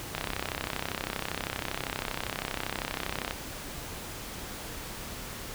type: click train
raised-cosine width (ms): 0.3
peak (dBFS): -14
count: 104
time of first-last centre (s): 0.15-3.31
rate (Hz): 32.6
effects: pink hiss -40 dBFS RMS until 5.54 s